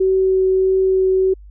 sine tone with vibrato, 378.1 Hz, F#4, 38 cents sharp, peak -12 dBFS, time 0-1.34 s, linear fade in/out 10 ms, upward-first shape triangle, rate 1.6 Hz, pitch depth 8 cents each way, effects added 50 Hz sine -37 dBFS peak until 1.5 s

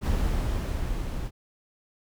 brown noise with level ramp, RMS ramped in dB -24 to -32 dBFS, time 0.01-1.31 s, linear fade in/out 50 ms, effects none

